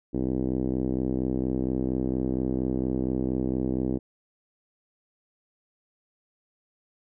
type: tone with low-pass filter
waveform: 5% pulse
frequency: 64.3 Hz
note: C2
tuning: 30 cents flat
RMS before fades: -27 dBFS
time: 0.13-3.99 s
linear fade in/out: 20 ms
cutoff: 310 Hz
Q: 2.1
effects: none